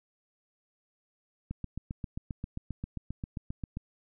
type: click train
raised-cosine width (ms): 5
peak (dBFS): -23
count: 18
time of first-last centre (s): 1.51-3.771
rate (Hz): 7.52
effects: none